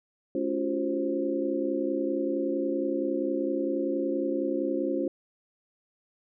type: tone cluster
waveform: sine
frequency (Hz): 217.4 / 282.5 / 346.9 / 377.6 / 528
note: A3 / C#4 / F4 / F#4 / C5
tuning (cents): -21 / +33 / -12 / +35 / +16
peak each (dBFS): -37 / -30 / -30 / -37 / -32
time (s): 0.35-5.08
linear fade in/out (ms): 2
effects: none